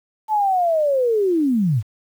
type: linear sweep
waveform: sine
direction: down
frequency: 880 to 92.5 Hz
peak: -15 dBFS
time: 0.28-1.83 s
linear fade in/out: 50 ms
effects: 8-bit